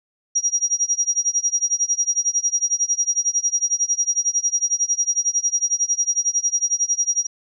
sine tone with tremolo, 5720 Hz, F8, 41 cents sharp, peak -14 dBFS, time 0.35-7.27 s, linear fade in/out 10 ms, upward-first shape sine, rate 11 Hz, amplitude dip 95%, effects none

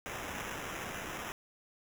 white noise with sample-and-hold, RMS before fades -41 dBFS, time 0.06-1.32 s, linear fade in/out 0 ms, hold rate 4410 Hz, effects none

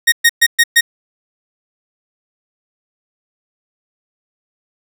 sawtooth tone bursts, 1864.7 Hz, A#6, in tune, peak -3 dBFS, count 5, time 0.07-0.81 s, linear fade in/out 10 ms, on 52 ms, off 120 ms, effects none

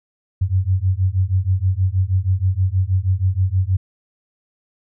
sine beating tone pair, 90.9 / 97.2 Hz, F#2 / G2, -30 / -14 cents, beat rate 6.3 Hz, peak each -18 dBFS, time 0.41-3.77 s, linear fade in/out 10 ms, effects none

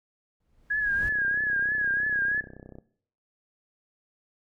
brown noise with exponential growth, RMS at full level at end -33 dBFS, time 0.4-1.09 s, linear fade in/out 5 ms, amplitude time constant 150 ms
sine tone with vibrato, 1661.2 Hz, G#6, in tune, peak -23 dBFS, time 0.7-2.41 s, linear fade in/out 10 ms, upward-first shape triangle, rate 3.1 Hz, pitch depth 76 cents each way
click train, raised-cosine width 2 ms, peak -31 dBFS, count 57, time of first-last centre 1.03-2.785 s, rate 31.9 Hz
effects noise-tail reverb RT60 0.6 s tail -18 dB re dry

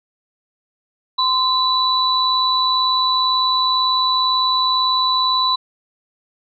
sine tone pair together, 1030 / 3959 Hz, C6 / B7, -28 / +3 cents, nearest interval octave + major seventh, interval 2331 cents, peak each -17 dBFS, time 1.18-5.56 s, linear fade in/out 10 ms, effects none

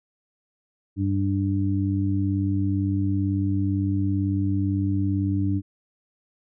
harmonic tone, 97.9 Hz, G2, 2 cents flat, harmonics 1 / 2 / 3, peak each -23 / -29 / -25 dBFS, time 0.96-5.62 s, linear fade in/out 50 ms, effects none

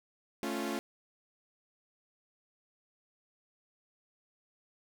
sawtooth chord, A augmented, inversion none, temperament equal, 220 / 277.2 / 349.2 Hz, A3 / C#4 / E#4, 0 / 0 / 0 cents, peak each -34 dBFS, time 0.43-0.79 s, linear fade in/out 0 ms, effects none

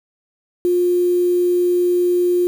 sine tone with quantisation, 355 Hz, F4, 28 cents sharp, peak -13 dBFS, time 0.65-2.47 s, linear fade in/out 0 ms, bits 6, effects none

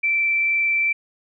sine tone with frequency modulation, 2336 Hz, D7, 10 cents flat, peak -17 dBFS, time 0.03-0.93 s, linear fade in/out 10 ms, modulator 22.4 Hz, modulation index 0.62, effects none

